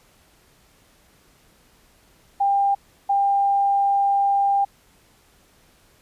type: tone pair in turn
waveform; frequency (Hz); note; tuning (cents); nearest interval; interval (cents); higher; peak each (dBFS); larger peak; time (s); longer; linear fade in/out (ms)
sine; 797 / 797; G5 / G5; +28 / +28; unison; 0; neither; -16; neither; 2.4-2.75 / 3.09-4.65; second; 10
effects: pink hiss -57 dBFS RMS until 6.01 s + resampled to 32000 Hz